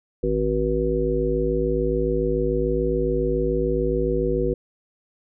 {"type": "harmonic tone with a mistuned harmonic", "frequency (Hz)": 53.5, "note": "A1", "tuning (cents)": -48, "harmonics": [1, 3, 5, 7, 9], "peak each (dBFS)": [-26, -29, -29, -24, -24], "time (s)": [0.23, 4.54], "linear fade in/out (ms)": 5, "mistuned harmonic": 1, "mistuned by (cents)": 16, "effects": []}